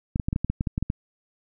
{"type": "clicks", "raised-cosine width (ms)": 5, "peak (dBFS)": -12, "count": 12, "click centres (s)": [0.159, 0.198, 0.285, 0.329, 0.361, 0.446, 0.5, 0.609, 0.672, 0.779, 0.826, 0.901], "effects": []}